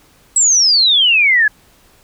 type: exponential sweep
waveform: sine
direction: down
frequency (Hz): 7902 to 1661.2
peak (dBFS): -8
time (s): 0.36-1.48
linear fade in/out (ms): 5
effects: pink hiss -50 dBFS RMS until 2.03 s